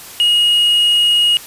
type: tone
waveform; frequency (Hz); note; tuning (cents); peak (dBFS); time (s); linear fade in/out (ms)
triangle; 2880; F#7; -47; -8; 0.2-1.37; 0
effects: white hiss -34 dBFS RMS until 1.46 s + resampled to 32000 Hz